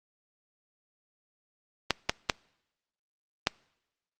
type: clicks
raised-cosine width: 0.2 ms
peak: -5 dBFS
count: 4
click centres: 1.907 / 2.095 / 2.298 / 3.471 s
effects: noise-tail reverb RT60 0.9 s tail -25 dB re dry + Opus 32 kbps